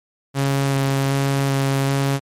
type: tone with vibrato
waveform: sawtooth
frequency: 137.3 Hz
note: C#3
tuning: 16 cents flat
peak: -13 dBFS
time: 0.34-2.2 s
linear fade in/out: 50 ms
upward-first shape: square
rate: 1.3 Hz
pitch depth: 8 cents each way
effects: MP3 64 kbps